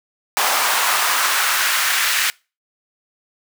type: noise with high-pass filter sweep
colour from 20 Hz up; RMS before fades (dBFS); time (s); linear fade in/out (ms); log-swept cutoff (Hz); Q
pink; -18; 0.37-2.3; 0; 870 to 1800; 1.7
effects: noise-tail reverb RT60 0.3 s tail -25 dB re dry